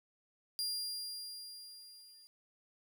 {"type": "tone with level ramp", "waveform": "sawtooth", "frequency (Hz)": 4800, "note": "D8", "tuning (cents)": 37, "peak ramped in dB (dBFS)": [-31, -55], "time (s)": [0.59, 2.27], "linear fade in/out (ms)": 0, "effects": ["12-bit"]}